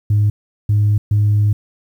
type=tone bursts at uneven times; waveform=sine; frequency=104.2 Hz; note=G#2; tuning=6 cents sharp; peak=-9 dBFS; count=3; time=0.1-0.3 / 0.69-0.98 / 1.11-1.53 s; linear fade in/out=5 ms; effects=tanh soft clip ceiling -8 dBFS + 8-bit